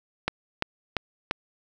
click train, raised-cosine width 0.3 ms, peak -8 dBFS, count 4, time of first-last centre 0.28-1.311 s, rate 2.91 Hz, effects none

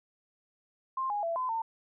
sine tone with pitch steps, 1054 / 825 / 670 / 1020 / 904 Hz, C6 / G#5 / E5 / C6 / A5, +12 / -12 / +28 / -44 / +47 cents, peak -29 dBFS, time 0.97-1.62 s, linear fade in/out 5 ms, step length 130 ms, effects none

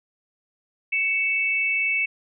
sine tone pair together, 2234 / 2637 Hz, C#7 / E7, +13 / 0 cents, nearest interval minor third, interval 287 cents, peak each -23 dBFS, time 0.92-2.06 s, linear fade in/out 10 ms, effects none

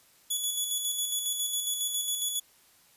10% pulse tone with tremolo, 3403 Hz, G#7, 41 cents sharp, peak -19 dBFS, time 0.3-2.4 s, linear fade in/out 10 ms, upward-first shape square, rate 7.3 Hz, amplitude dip 40%, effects white hiss -61 dBFS RMS until 2.96 s + resampled to 32000 Hz

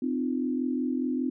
sine tone cluster, 256.4 / 301.4 / 343.2 Hz, C4 / D4 / F4, -35 / +45 / -30 cents, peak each -27 / -32 / -35 dBFS, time 0.02-1.3 s, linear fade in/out 5 ms, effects none

